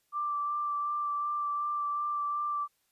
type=tone with vibrato; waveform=sine; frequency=1174.7 Hz; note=D6; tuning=in tune; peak=-29 dBFS; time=0.12-2.68 s; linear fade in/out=50 ms; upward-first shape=sine; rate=2.7 Hz; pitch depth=13 cents each way; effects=white hiss -74 dBFS RMS until 2.91 s + resampled to 32000 Hz